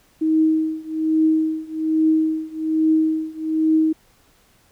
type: tone with tremolo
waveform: sine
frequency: 316 Hz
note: D#4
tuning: 27 cents sharp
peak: -12 dBFS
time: 0.21-3.93 s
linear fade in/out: 10 ms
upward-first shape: triangle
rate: 1.2 Hz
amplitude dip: 95%
effects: pink hiss -57 dBFS RMS until 4.71 s